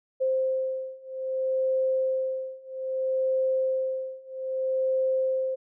sine beating tone pair, 523.3 / 523.92 Hz, C5 / C5, 0 / +2 cents, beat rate 0.62 Hz, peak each -28 / -27 dBFS, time 0.2-5.56 s, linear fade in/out 20 ms, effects none

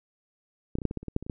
clicks, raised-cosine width 3 ms, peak -17 / -18 / -23 / -11 / -20 / -18 / -29 / -21 / -12 / -26 / -27 / -18 dBFS, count 12, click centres 0.754 / 0.786 / 0.818 / 0.853 / 0.911 / 0.973 / 1.03 / 1.083 / 1.164 / 1.226 / 1.265 / 1.298 s, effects none

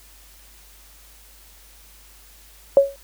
sine tone with exponential decay, 554.4 Hz, C#5, in tune, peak -5 dBFS, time 2.77-2.96 s, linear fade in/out 1 ms, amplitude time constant 41 ms, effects added 50 Hz sine -50 dBFS peak until 3.03 s + white hiss -50 dBFS RMS until 3.03 s

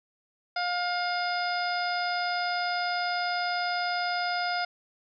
harmonic tone, 710 Hz, F5, 28 cents sharp, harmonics 1 / 2 / 3 / 4 / 5 / 6 / 7, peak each -29 / -32 / -37 / -45 / -42 / -46 / -35 dBFS, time 0.56-4.65 s, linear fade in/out 5 ms, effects none

